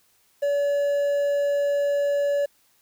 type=tone with quantisation; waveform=triangle; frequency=571 Hz; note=D5; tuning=49 cents flat; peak=-18 dBFS; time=0.42-2.46 s; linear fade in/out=10 ms; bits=8; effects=white hiss -63 dBFS RMS until 2.81 s